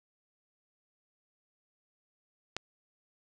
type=click; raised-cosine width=0.2 ms; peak=-16 dBFS; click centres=2.566 s; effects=8-bit